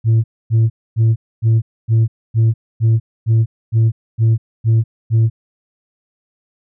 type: tone bursts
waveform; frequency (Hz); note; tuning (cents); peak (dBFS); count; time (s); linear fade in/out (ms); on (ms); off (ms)
sine; 112.8; A2; +44; -6; 12; 0.04-5.3; 50; 200; 260
effects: tanh soft clip ceiling -8 dBFS